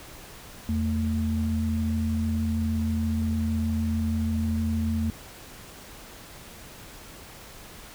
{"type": "tone pair together", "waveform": "sine", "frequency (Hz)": [84.1, 223.4], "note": ["E2", "A3"], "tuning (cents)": [35, 27], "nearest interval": "octave + perfect fourth", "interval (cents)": 1692, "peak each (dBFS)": -26, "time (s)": [0.69, 5.1], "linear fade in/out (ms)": 0, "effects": ["pink hiss -45 dBFS RMS until 7.94 s"]}